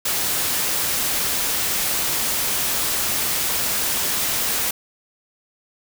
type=noise; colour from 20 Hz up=white; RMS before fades=-22 dBFS; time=0.05-4.71 s; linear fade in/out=5 ms; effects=none